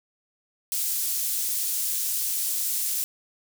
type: high-pass noise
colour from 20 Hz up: pink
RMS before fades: -27 dBFS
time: 0.72-3.04 s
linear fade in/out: 0 ms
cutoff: 8400 Hz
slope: 12 dB/octave
effects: none